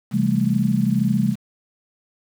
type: chord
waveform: sine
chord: A minor seventh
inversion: first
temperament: just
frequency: 132 / 165 / 198 / 220 Hz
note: C3 / E3 / G3 / A3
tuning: +16 / +2 / +18 / 0 cents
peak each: -23 / -25 / -20 / -21 dBFS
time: 0.11-1.36 s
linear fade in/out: 50 ms
effects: 7-bit